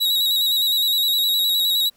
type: tone with vibrato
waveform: 45% pulse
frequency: 3851 Hz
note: B7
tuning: 44 cents flat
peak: -16 dBFS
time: 0-1.9 s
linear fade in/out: 20 ms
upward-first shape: square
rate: 9.7 Hz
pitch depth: 32 cents each way
effects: pink hiss -60 dBFS RMS until 1.96 s